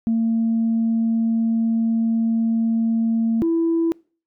sine tone pair in turn, 227 / 331.4 Hz, A#3 / E4, -46 / +9 cents, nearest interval perfect fifth, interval 655 cents, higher second, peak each -15 dBFS, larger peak neither, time 0.07-3.42 / 3.42-3.92 s, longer first, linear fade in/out 0 ms, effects noise-tail reverb RT60 0.4 s tail -26 dB re dry + tanh soft clip ceiling -13 dBFS

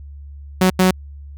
sawtooth tone bursts at uneven times, 185.4 Hz, F#3, 4 cents sharp, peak -7 dBFS, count 2, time 0.61-0.7 / 0.79-0.91 s, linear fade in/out 5 ms, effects added 71 Hz sine -33 dBFS peak until 1.37 s

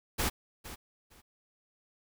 pink noise with echo, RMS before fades -30 dBFS, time 0.18-0.3 s, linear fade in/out 20 ms, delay 460 ms, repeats 2, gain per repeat -14 dB, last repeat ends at 1.22 s, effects none

